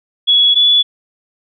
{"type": "tone pair in turn", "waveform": "sine", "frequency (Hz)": [3370, 3427], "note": ["G#7", "A7"], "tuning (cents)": [25, -46], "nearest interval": "unison", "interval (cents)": 29, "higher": "second", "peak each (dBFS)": -7, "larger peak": "neither", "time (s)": [[0.27, 0.55], [0.55, 0.83]], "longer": "neither", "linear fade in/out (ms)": 20, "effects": []}